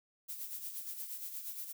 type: noise with tremolo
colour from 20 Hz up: violet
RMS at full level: -41 dBFS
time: 0.28-1.73 s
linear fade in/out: 20 ms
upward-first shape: sine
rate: 8.5 Hz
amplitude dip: 55%
effects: none